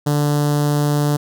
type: tone with notch filter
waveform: sawtooth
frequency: 146.7 Hz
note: D3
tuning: 2 cents flat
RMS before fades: -17 dBFS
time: 0.06-1.17 s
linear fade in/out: 10 ms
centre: 2300 Hz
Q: 0.83
effects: none